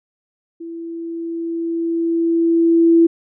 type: tone with level ramp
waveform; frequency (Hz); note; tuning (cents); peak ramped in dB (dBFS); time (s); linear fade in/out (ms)
sine; 333.3; E4; +19; -28 to -7; 0.6-3.07; 10
effects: none